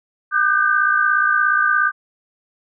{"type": "tone cluster", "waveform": "sine", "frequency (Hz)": [1209, 1516, 1573], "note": ["D6", "F#6", "G6"], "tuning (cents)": [50, 42, 6], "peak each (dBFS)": -18, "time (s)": [0.31, 1.92], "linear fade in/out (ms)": 50, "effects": []}